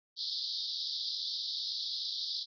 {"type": "band-pass noise", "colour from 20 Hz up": "white", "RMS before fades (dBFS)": -37, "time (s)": [0.16, 2.46], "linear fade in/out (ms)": 50, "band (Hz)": [3500, 5100], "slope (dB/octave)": 96, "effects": []}